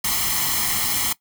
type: noise with comb filter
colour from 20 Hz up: white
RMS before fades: -22 dBFS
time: 0.04-1.13 s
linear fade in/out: 5 ms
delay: 0.96 ms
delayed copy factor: +0.7
effects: noise-tail reverb RT60 0.1 s tail -19 dB re dry